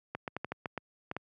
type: clicks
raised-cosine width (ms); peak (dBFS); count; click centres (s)
0.5; -20; 9; 0.15 / 0.278 / 0.366 / 0.446 / 0.52 / 0.658 / 0.777 / 1.114 / 1.166
effects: high-pass 100 Hz 12 dB/octave